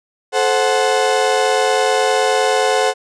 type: chord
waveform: 35% pulse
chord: F# diminished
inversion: first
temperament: equal with one note detuned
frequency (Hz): 433.7 / 523.3 / 740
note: A4 / C5 / F#5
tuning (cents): -25 / 0 / 0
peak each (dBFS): -16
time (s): 0.32-2.94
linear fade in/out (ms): 50
effects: resampled to 22050 Hz